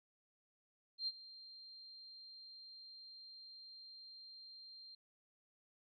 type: tone with ADSR envelope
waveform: sine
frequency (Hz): 4177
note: C8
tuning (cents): -4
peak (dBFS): -35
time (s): 0.98-4.95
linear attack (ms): 93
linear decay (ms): 40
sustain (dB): -18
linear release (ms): 5
effects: none